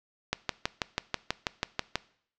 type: click train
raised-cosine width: 0.2 ms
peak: -9 dBFS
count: 11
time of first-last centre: 0.33-1.956 s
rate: 6.15 Hz
effects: noise-tail reverb RT60 0.6 s tail -20 dB re dry + low-pass 6000 Hz 12 dB/octave